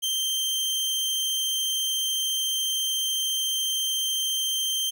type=tone; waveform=sawtooth; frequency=3143 Hz; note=G7; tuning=4 cents sharp; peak=-21 dBFS; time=0.02-4.91 s; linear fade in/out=20 ms; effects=none